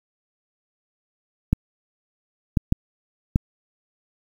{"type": "clicks", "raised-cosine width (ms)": 5, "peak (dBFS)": -4, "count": 4, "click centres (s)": [1.53, 2.572, 2.724, 3.359], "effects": ["7-bit"]}